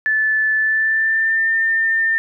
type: tone with pitch glide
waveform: sine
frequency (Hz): 1745 to 1803.4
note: A6 to A6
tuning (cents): -15 to +42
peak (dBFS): -14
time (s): 0.06-2.18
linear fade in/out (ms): 0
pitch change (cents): +57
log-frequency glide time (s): 0.56-1.47
effects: none